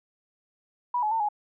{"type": "tone with pitch steps", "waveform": "sine", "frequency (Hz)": [976, 851, 902, 835], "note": ["B5", "G#5", "A5", "G#5"], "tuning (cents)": [-21, 42, 43, 9], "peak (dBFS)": -23, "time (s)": [0.94, 1.288], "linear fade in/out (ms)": 5, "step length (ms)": 87, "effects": []}